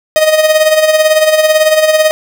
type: tone with tremolo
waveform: 45% pulse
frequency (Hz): 623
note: D#5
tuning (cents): +2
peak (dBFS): -4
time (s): 0.16-2.11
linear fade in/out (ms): 0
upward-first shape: sine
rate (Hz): 18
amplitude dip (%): 60
effects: none